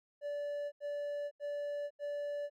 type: tone bursts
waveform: triangle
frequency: 580 Hz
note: D5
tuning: 22 cents flat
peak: -34 dBFS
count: 4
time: 0.21-2.499 s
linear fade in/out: 50 ms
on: 510 ms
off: 83 ms
effects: none